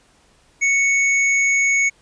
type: tone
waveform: square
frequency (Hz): 2217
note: C#7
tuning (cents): 0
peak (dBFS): -15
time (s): 0.61-1.9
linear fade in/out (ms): 20
effects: pink hiss -56 dBFS RMS until 2.01 s + resampled to 22050 Hz